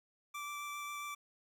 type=tone with vibrato; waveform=25% pulse; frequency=1168 Hz; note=D6; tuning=10 cents flat; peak=-37 dBFS; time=0.34-1.15 s; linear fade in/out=10 ms; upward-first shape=triangle; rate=7.4 Hz; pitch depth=10 cents each way; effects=12-bit